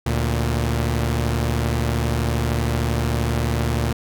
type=tone pair together; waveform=sawtooth; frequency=73.42 / 116.54 Hz; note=D2 / A#2; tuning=0 / 0 cents; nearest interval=minor sixth; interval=800 cents; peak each=-18 dBFS; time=0.06-3.93 s; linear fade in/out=5 ms; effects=none